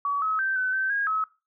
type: tone with pitch steps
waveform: sine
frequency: 1135 / 1283 / 1558 / 1514 / 1547 / 1634 / 1286 Hz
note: C#6 / E6 / G6 / F#6 / G6 / G#6 / E6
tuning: +41 / -47 / -11 / +39 / -23 / -29 / -43 cents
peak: -23 dBFS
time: 0.05-1.24 s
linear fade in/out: 2 ms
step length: 170 ms
effects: noise-tail reverb RT60 0.3 s tail -20 dB re dry